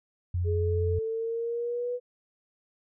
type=tone; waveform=sine; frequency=88.5 Hz; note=F2; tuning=23 cents sharp; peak=-25 dBFS; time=0.34-0.99 s; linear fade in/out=5 ms
type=exponential sweep; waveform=sine; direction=up; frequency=416.8 to 493.9 Hz; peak=-28 dBFS; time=0.44-2 s; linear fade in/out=50 ms
effects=none